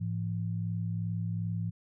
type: tone pair together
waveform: sine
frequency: 107 / 169.63 Hz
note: A2 / E3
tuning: -48 / +50 cents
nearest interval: minor sixth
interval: 798 cents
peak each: -32 / -34 dBFS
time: 0-1.71 s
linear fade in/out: 20 ms
effects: none